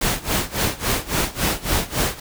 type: noise with tremolo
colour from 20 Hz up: pink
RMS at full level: -19 dBFS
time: 0.01-2.2 s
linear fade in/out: 5 ms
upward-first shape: sine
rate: 3.6 Hz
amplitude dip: 90%
effects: none